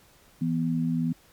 sine tone pair together, 164.7 / 246.6 Hz, E3 / B3, -1 / -2 cents, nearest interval perfect fifth, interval 699 cents, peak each -26 dBFS, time 0.41-1.13 s, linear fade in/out 10 ms, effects pink hiss -58 dBFS RMS until 1.32 s + MP3 96 kbps

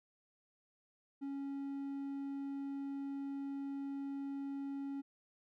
triangle tone, 277.2 Hz, C#4, in tune, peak -37 dBFS, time 1.21-5.02 s, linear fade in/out 20 ms, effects none

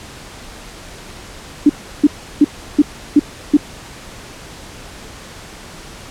sine tone bursts, 293.7 Hz, D4, in tune, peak -4 dBFS, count 6, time 1.66-3.57 s, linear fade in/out 5 ms, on 35 ms, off 340 ms, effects pink hiss -35 dBFS RMS until 6.1 s + low-pass 9000 Hz 12 dB/octave

